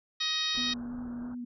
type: harmonic tone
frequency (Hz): 628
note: D#5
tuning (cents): +16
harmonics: 2 / 3 / 4 / 5 / 6 / 7 / 8 / 9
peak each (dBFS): -42 / -38 / -40 / -39 / -30 / -38 / -39 / -41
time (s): 0.2-0.74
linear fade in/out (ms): 10
type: low-pass noise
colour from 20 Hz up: pink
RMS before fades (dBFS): -49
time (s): 0.54-1.35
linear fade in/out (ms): 10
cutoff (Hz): 1600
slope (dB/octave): 96
type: tone with vibrato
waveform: sine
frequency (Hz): 243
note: B3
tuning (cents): -28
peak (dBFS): -35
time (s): 0.57-1.45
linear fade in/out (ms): 10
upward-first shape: square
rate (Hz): 3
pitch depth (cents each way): 15
effects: none